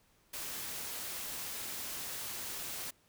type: noise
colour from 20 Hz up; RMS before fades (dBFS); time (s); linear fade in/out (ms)
white; -41; 0.33-2.91; 10
effects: pink hiss -69 dBFS RMS until 3.08 s